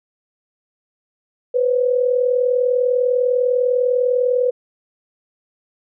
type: tone pair together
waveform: sine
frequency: 495 / 535 Hz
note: B4 / C5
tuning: +4 / +38 cents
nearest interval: minor second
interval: 134 cents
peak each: -15 / -21 dBFS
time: 1.54-4.51 s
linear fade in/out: 10 ms
effects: none